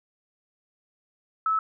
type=tone; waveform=sine; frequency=1302 Hz; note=E6; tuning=22 cents flat; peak=-21 dBFS; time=1.46-1.59 s; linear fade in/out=2 ms; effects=none